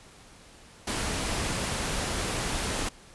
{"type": "noise", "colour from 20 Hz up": "pink", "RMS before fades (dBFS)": -30, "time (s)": [0.87, 2.89], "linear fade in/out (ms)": 5, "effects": ["pink hiss -52 dBFS RMS until 3.14 s", "resampled to 24000 Hz"]}